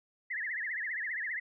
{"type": "tone with vibrato", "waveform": "sine", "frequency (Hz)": 1864.7, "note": "A#6", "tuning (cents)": 0, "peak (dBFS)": -33, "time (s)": [0.3, 1.4], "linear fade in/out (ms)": 10, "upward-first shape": "triangle", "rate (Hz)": 15, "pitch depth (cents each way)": 220, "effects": []}